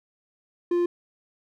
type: tone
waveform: triangle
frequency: 349.2 Hz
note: F4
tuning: in tune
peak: -18 dBFS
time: 0.71-0.86 s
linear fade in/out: 5 ms
effects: none